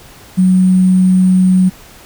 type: tone with sample-and-hold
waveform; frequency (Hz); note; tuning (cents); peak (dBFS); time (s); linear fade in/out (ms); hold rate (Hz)
sine; 185; F#3; 0; -6; 0.37-1.7; 20; 8820
effects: pink hiss -39 dBFS RMS until 2.05 s